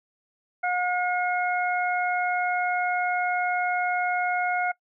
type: harmonic tone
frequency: 720 Hz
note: F#5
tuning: 47 cents flat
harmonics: 1 / 2 / 3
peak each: -25 / -28 / -30 dBFS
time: 0.63-4.72 s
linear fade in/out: 10 ms
effects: noise-tail reverb RT60 0.1 s tail -22 dB re dry